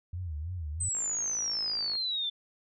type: tone with vibrato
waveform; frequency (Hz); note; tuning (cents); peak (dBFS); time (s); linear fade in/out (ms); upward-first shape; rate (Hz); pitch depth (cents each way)
sine; 82.41; E2; 0; -33; 0.13-0.89; 5; sine; 3.1; 190
type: exponential sweep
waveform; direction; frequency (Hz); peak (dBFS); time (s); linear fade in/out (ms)
sine; down; 8260 to 3500; -29; 0.8-2.3; 10
type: click train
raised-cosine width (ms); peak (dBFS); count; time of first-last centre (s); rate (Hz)
0.5; -32; 56; 0.95-1.954; 54.8
effects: none